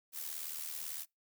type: noise with amplitude modulation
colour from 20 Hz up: blue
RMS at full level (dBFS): -39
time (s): 0.12-1.06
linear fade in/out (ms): 50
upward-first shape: sine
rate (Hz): 78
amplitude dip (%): 65
effects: noise-tail reverb RT60 0.2 s tail -26 dB re dry